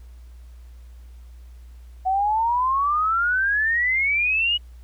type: exponential sweep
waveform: sine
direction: up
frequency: 740 to 2935 Hz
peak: -18 dBFS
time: 2.05-4.58 s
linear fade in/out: 20 ms
effects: added 60 Hz sine -40 dBFS peak until 4.83 s + pink hiss -61 dBFS RMS until 4.83 s